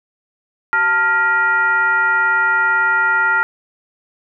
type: tone with frequency modulation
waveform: sine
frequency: 1400 Hz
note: F6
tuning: 4 cents sharp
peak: -12 dBFS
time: 0.73-3.43 s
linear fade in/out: 0 ms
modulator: 509 Hz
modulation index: 0.81
effects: none